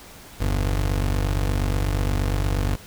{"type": "tone pair together", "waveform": "25% pulse", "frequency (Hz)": [48.47, 81.4], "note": ["G1", "E2"], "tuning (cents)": [-19, -21], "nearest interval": "major sixth", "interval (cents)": 898, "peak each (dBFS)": [-17, -27], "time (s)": [0.4, 2.76], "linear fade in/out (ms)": 10, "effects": ["pink hiss -44 dBFS RMS until 2.86 s"]}